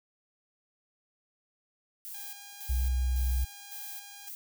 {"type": "noise with tremolo", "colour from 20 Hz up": "violet", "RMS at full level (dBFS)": -42, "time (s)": [2.05, 4.35], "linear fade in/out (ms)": 0, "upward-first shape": "square", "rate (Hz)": 1.8, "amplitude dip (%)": 70}
{"type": "tone", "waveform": "5% pulse", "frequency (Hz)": 811, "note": "G#5", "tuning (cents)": -41, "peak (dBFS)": -35, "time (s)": [2.14, 4.29], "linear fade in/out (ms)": 5}
{"type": "tone with vibrato", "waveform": "sine", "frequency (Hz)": 62.8, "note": "B1", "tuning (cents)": 30, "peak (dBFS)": -25, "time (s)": [2.69, 3.45], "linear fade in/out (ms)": 10, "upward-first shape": "triangle", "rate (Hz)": 17, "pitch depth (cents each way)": 8}
{"effects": []}